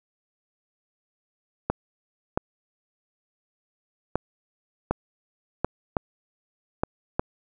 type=clicks; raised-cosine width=1 ms; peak=-8 dBFS; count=8; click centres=1.7 / 2.375 / 4.156 / 4.91 / 5.646 / 5.968 / 6.835 / 7.195 s; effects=none